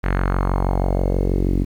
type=tone with low-pass filter sweep; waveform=sawtooth; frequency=46.25 Hz; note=F#1; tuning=in tune; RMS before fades=-19 dBFS; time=0.03-1.65 s; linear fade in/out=20 ms; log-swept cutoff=1900 to 280 Hz; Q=2.5; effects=8-bit